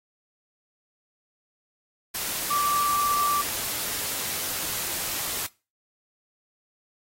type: tone in noise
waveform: sine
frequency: 1166 Hz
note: D6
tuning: 13 cents flat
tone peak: -22 dBFS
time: 2.5-3.42 s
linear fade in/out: 10 ms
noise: white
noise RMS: -30 dBFS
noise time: 2.14-5.47 s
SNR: +5 dB
effects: noise-tail reverb RT60 0.3 s tail -21 dB re dry + AAC 48 kbps